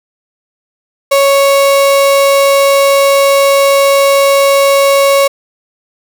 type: tone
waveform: 35% pulse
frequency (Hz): 554.4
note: C#5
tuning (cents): 0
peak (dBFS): -4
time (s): 1.11-5.28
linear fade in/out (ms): 10
effects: none